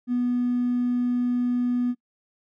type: tone with hard clipping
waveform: triangle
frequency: 245.2 Hz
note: B3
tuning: 12 cents flat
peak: -21 dBFS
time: 0.07-1.95 s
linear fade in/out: 50 ms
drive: 3 dB
effects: noise-tail reverb RT60 0.1 s tail -21 dB re dry